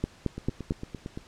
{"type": "two click trains", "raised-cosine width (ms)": 3, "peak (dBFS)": [-22, -13], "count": [8, 4], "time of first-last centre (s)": [[0.38, 1.175], [0.04, 0.708]], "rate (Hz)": [8.81, 4.49], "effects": ["pink hiss -54 dBFS RMS until 1.27 s", "low-pass 7000 Hz 12 dB/octave"]}